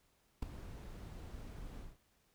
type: noise with ADSR envelope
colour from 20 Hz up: brown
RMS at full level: -34 dBFS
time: 0.42-1.98 s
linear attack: 7 ms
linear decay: 6 ms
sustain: -14 dB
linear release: 190 ms
effects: pink hiss -74 dBFS RMS until 2.34 s